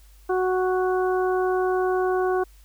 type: harmonic tone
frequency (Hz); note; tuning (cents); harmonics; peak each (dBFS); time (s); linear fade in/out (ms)
370; F#4; 0; 1 / 2 / 3 / 4; -21 / -27 / -31 / -33; 0.29-2.44; 10
effects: added 50 Hz sine -48 dBFS peak until 2.64 s + white hiss -59 dBFS RMS until 2.64 s